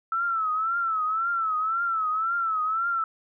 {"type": "tone with vibrato", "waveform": "sine", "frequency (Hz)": 1318.5, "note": "E6", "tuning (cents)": 0, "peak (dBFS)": -23, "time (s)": [0.12, 3.04], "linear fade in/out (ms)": 2, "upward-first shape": "triangle", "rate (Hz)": 1.9, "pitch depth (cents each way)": 110, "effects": []}